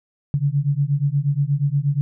sine beating tone pair, 138.3 / 146.7 Hz, C#3 / D3, -4 / -2 cents, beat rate 8.4 Hz, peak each -20 / -20 dBFS, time 0.34-2.01 s, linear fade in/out 0 ms, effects none

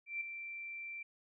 sine tone with ADSR envelope, 2349 Hz, D7, in tune, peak -34 dBFS, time 0.06-1.03 s, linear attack 150 ms, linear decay 5 ms, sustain -8 dB, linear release 7 ms, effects none

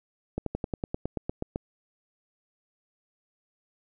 slowing click train, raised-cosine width 2 ms, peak -16 dBFS, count 12, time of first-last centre 0.38-1.559 s, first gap 83 ms, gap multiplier 1.05, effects none

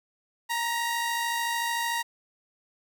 sawtooth tone pair together, 932.3 / 1918.1 Hz, A#5 / A#6, 0 / +49 cents, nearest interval octave, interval 1249 cents, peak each -24 / -29 dBFS, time 0.49-2.03 s, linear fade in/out 20 ms, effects none

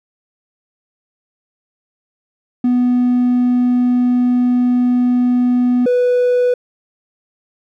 triangle tone pair in turn, 246.9 / 493.8 Hz, B3 / B4, 0 / 0 cents, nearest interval octave, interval 1200 cents, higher second, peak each -8 dBFS, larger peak neither, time 2.64-5.86 / 5.86-6.54 s, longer first, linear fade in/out 5 ms, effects tanh soft clip ceiling -5 dBFS

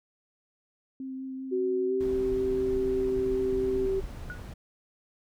sine tone with vibrato, 263.5 Hz, C4, 12 cents sharp, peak -34 dBFS, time 1-3.86 s, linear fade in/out 2 ms, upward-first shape triangle, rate 5.1 Hz, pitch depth 13 cents each way
sine tone with pitch glide, 374.1 to 385.5 Hz, F#4 to G4, +19 to -29 cents, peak -25 dBFS, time 1.51-4.01 s, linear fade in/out 20 ms, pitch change +52 cents, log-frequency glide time 1.87-1.93 s
brown noise, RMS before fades -38 dBFS, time 2-4.54 s, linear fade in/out 10 ms
sine tone with exponential decay, 1460 Hz, F#6, 24 cents flat, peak -33 dBFS, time 4.3-4.44 s, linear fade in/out 0 ms, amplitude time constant 30 ms
effects none

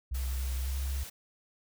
sine tone with pitch glide, 64.6 to 67.5 Hz, C2 to C#2, -21 to -45 cents, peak -30 dBFS, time 0.11-1.04 s, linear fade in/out 10 ms, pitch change +76 cents, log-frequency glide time 0.54-0.85 s
white noise, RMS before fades -45 dBFS, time 0.14-1.1 s, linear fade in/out 10 ms
effects none

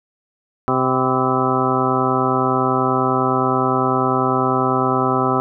harmonic tone with a mistuned harmonic, 129.9 Hz, C3, 12 cents flat, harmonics 1 / 2 / 3 / 4 / 5 / 6 / 8 / 9 / 10, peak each -25 / -22 / -22 / -27 / -27 / -23 / -24 / -25 / -22 dBFS, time 0.68-5.4 s, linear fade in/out 0 ms, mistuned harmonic 8, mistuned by -53 cents, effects none

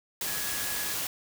sine tone in noise, 1678 Hz, G#6, 17 cents sharp, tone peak -40 dBFS, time 0.27-0.93 s, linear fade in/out 2 ms, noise white, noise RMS -32 dBFS, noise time 0.21-1.07 s, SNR -11 dB, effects none

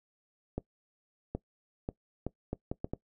accelerating click train, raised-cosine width 2 ms, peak -20 dBFS, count 8, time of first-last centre 0.58-2.935 s, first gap 770 ms, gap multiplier 0.7, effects noise-tail reverb RT60 0.1 s tail -20 dB re dry

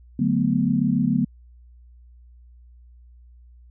sine chord, B minor seventh, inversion first, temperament equal, 146.83 / 185 / 220 / 246.9 Hz, D3 / F#3 / A3 / B3, 0 / 0 / 0 / 0 cents, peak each -25 / -24 / -23 / -22 dBFS, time 0.19-1.25 s, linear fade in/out 5 ms, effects added 60 Hz sine -46 dBFS peak until 3.7 s

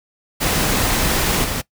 pink noise with level steps, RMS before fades -18 / -23 dBFS, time 0.4-1.62 s, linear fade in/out 20 ms, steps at 1.43 s, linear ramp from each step 20 ms, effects noise-tail reverb RT60 0.1 s tail -20 dB re dry

